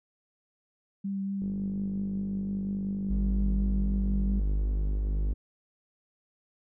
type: tone with vibrato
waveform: sine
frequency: 196 Hz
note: G3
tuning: in tune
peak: -29 dBFS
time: 1.04-4.4 s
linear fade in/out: 10 ms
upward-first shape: triangle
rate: 4.3 Hz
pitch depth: 15 cents each way
type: click train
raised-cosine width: 3 ms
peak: -30 dBFS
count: 198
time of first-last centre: 1.42-5.329 s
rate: 50.4 Hz
type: tone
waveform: triangle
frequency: 51.4 Hz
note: G#1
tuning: 17 cents flat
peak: -23 dBFS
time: 3.09-5.34 s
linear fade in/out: 20 ms
effects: none